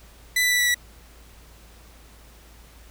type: tone with pitch steps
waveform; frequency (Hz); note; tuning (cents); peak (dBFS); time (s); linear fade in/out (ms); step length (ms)
sawtooth; 1993 / 1981.5 / 1970.1 / 1958.8 / 1947.5; B6 / B6 / B6 / B6 / B6; +15 / +5 / -5 / -15 / -25; -15; 0.36-0.745; 5; 77
effects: added 56 Hz sine -48 dBFS peak until 2.9 s + pink hiss -52 dBFS RMS until 2.9 s